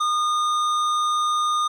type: tone with hard clipping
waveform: sine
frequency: 1221 Hz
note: D#6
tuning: 33 cents flat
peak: -21 dBFS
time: 0-1.68 s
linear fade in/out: 10 ms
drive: 11 dB
effects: none